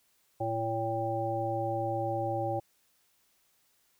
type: harmonic tone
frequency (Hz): 112.8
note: A2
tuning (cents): +44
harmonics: 1 / 3 / 5 / 7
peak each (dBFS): -36 / -36 / -34 / -33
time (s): 0.4-2.6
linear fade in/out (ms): 10
effects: white hiss -70 dBFS RMS until 3.99 s